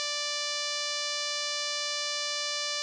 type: tone with low-pass filter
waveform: 5% pulse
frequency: 587.3 Hz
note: D5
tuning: in tune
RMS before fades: -32 dBFS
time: 0-2.82 s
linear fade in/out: 0 ms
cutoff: 5400 Hz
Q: 2
effects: none